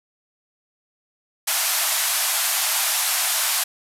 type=band-pass noise; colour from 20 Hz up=white; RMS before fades=-22 dBFS; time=1.47-3.64 s; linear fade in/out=10 ms; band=620 to 14000 Hz; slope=96 dB/octave; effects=none